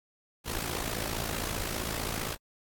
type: noise with amplitude modulation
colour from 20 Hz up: pink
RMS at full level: -31 dBFS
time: 0.44-2.37 s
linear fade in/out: 50 ms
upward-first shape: sine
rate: 55.3 Hz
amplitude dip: 75%
effects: AAC 64 kbps